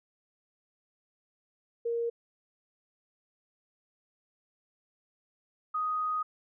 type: tone pair in turn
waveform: sine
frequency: 467.3 / 1247.5 Hz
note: A#4 / D#6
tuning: +4 / +4 cents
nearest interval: octave + perfect fourth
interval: 1700 cents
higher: second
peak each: -28 dBFS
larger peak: neither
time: 1.85-2.1 / 5.74-6.23 s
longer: second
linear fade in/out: 10 ms
effects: none